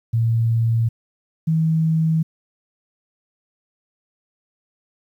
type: tone pair in turn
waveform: sine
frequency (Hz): 114.7 / 160.53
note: A#2 / E3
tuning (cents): -28 / -46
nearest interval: tritone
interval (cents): 582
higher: second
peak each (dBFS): -15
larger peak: neither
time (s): 0.13-0.89 / 1.47-2.23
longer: neither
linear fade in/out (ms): 10
effects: 9-bit